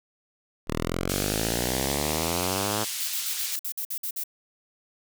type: exponential sweep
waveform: 5% pulse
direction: up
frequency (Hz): 37.86 to 110.5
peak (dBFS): -15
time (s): 0.67-2.85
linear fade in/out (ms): 20
type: band-pass noise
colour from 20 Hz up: pink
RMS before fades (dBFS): -32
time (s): 1.09-3.56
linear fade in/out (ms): 5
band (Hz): 3500 to 16000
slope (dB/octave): 12
type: noise bursts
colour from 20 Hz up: violet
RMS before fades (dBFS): -31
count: 10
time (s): 3-4.238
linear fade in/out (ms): 5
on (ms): 77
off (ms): 52
effects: none